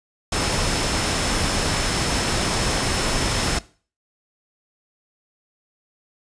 sine tone in noise, 5270 Hz, E8, 1 cent flat, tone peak -32 dBFS, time 0.32-3.59 s, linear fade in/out 5 ms, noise pink, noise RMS -22 dBFS, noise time 0.32-3.59 s, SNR -13 dB, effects noise-tail reverb RT60 0.4 s tail -19 dB re dry + resampled to 22050 Hz

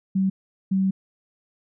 sine tone pair in turn, 191.4 / 191.4 Hz, G3 / G3, -41 / -41 cents, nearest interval unison, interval 0 cents, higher neither, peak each -18 dBFS, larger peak neither, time 0.15-0.3 / 0.71-0.91 s, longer second, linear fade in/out 10 ms, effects none

